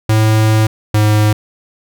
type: tone pair in turn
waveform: square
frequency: 109.2 / 106.28 Hz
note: A2 / G#2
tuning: -13 / +40 cents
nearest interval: unison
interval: 47 cents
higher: first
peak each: -9 dBFS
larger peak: neither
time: 0.09-0.67 / 0.94-1.33 s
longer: first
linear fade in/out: 5 ms
effects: none